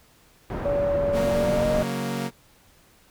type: low-pass noise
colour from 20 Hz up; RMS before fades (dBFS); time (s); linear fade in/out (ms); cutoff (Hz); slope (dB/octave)
pink; -30; 0.5-1.83; 2; 1100; 12
type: tone with pitch glide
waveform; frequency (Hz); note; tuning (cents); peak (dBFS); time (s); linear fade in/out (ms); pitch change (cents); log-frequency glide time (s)
sine; 571 to 612; D5 to D#5; -49 to -29; -21; 0.65-1.83; 10; +120; 1.19-1.69
type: chord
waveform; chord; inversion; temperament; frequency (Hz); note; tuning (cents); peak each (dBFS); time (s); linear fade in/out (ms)
sawtooth; F# major; second; equal; 138.59 / 185 / 233.1; C#3 / F#3 / A#3; 0 / 0 / 0; -28 / -28 / -25; 1.12-2.31; 50
effects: pink hiss -57 dBFS RMS until 3.1 s